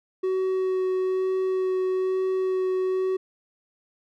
triangle tone with vibrato, 374.6 Hz, F#4, 21 cents sharp, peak -20 dBFS, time 0.23-3.17 s, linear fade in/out 10 ms, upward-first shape sine, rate 1.1 Hz, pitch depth 9 cents each way, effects none

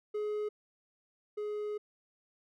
triangle tone pair in turn, 421.1 / 419.3 Hz, G#4 / G#4, +24 / +17 cents, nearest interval unison, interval 7 cents, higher first, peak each -30 / -32 dBFS, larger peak first, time 0.14-0.49 / 1.37-1.78 s, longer second, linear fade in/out 10 ms, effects none

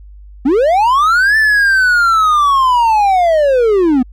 triangle linear two-way sweep, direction up then down, 240 to 1775 to 240 Hz, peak -6 dBFS, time 0.45-4.03 s, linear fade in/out 10 ms, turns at 1.37 s, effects added 50 Hz sine -33 dBFS peak until 4.12 s

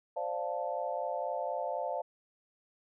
sine chord, D minor seventh, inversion third, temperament equal, 523.3 / 587.3 / 698.5 / 880 Hz, C5 / D5 / F5 / A5, 0 / 0 / 0 / 0 cents, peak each -38 / -37 / -37 / -39 dBFS, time 0.16-2.02 s, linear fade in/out 10 ms, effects none

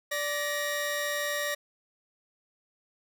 sawtooth tone pair together, 584 / 1884.3 Hz, D5 / A#6, -10 / +18 cents, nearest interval octave + minor sixth, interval 2028 cents, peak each -28 dBFS, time 0.11-1.55 s, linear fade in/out 10 ms, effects none

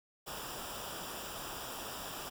pink noise with comb filter, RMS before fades -43 dBFS, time 0.26-2.3 s, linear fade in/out 20 ms, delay 0.47 ms, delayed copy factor -0.7, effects none

